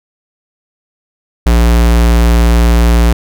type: tone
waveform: square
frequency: 58.27 Hz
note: A#1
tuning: in tune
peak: -6 dBFS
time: 1.46-3.13 s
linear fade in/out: 5 ms
effects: none